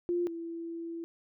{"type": "tone pair in turn", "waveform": "sine", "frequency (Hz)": [349.2, 334.1], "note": ["F4", "E4"], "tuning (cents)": [0, 23], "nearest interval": "minor second", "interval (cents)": 77, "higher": "first", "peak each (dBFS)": [-27, -36], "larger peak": "first", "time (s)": [[0.09, 0.27], [0.27, 1.04]], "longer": "second", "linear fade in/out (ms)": 0, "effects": []}